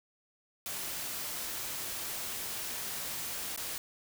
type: noise with dropouts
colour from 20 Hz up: white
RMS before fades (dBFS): -38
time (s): 0.66-3.78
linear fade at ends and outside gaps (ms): 1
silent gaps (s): 3.562-3.575
effects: none